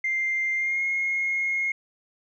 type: tone with pitch glide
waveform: sine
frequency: 2096 to 2152 Hz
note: C7 to C7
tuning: +2 to +48 cents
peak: -22 dBFS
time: 0.04-1.72 s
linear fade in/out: 5 ms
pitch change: +46 cents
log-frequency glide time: 0.56-0.83 s
effects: tanh soft clip ceiling -18 dBFS